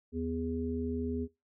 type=harmonic tone; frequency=82.41 Hz; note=E2; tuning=in tune; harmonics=1 / 3 / 5; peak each=-38 / -34 / -38 dBFS; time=0.12-1.28 s; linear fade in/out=50 ms; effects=noise-tail reverb RT60 0.2 s tail -17 dB re dry